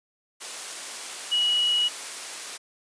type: tone in noise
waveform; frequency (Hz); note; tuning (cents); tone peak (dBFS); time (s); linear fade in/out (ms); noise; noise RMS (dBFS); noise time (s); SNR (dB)
sine; 2918; F#7; -25; -20; 1.31-1.89; 20; white; -35; 0.4-2.58; +12
effects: high-pass 400 Hz 12 dB/octave + resampled to 22050 Hz